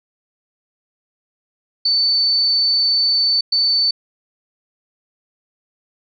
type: tone bursts at uneven times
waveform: sine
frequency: 4517 Hz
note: C#8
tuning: 32 cents sharp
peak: -13 dBFS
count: 2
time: 1.85-3.41 / 3.52-3.91 s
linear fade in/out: 5 ms
effects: none